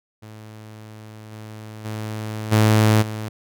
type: tone with level steps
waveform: sawtooth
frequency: 108.3 Hz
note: A2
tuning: 27 cents flat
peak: -34 / -31 / -23 / -9 / -23 dBFS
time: 0.22-3.29 s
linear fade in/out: 10 ms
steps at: 1.31 / 1.84 / 2.51 / 3.01 s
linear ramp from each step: 20 ms
effects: none